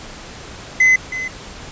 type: tone with echo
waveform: triangle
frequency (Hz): 2035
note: C7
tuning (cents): -49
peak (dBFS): -7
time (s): 0.8-0.96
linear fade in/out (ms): 5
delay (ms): 320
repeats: 1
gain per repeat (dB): -13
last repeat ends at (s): 1.28
effects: pink hiss -35 dBFS RMS until 1.71 s + resampled to 16000 Hz